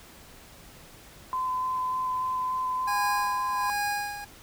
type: tone with vibrato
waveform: sine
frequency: 1021 Hz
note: C6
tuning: 43 cents flat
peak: -26 dBFS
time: 1.33-3.7 s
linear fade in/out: 0 ms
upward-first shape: square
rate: 3.4 Hz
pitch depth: 8 cents each way
type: tone with tremolo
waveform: 25% pulse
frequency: 821 Hz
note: G#5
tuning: 20 cents flat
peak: -22 dBFS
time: 2.87-4.25 s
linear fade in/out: 10 ms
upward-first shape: sine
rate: 1.3 Hz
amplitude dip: 70%
effects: pink hiss -50 dBFS RMS until 4.42 s